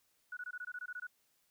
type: tone bursts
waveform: sine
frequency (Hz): 1469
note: F#6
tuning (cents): -13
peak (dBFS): -40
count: 11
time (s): 0.32-1.069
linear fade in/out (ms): 5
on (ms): 49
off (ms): 21
effects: white hiss -75 dBFS RMS until 1.5 s